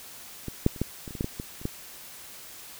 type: clicks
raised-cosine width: 3 ms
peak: -20 / -6 / -29 / -12 / -25 / -28 / -24 / -14 / -16 / -20 / -30 / -15 dBFS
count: 12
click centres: 0.483 / 0.664 / 0.762 / 0.816 / 1.078 / 1.108 / 1.152 / 1.209 / 1.244 / 1.399 / 1.615 / 1.654 s
effects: white hiss -45 dBFS RMS until 2.79 s